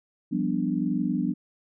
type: chord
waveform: sine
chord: G dominant seventh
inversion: third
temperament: equal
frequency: 174.61 / 196 / 246.9 / 293.7 Hz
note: F3 / G3 / B3 / D4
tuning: 0 / 0 / 0 / 0 cents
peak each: -30 / -29 / -28 / -29 dBFS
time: 0.31-1.34 s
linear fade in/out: 20 ms
effects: none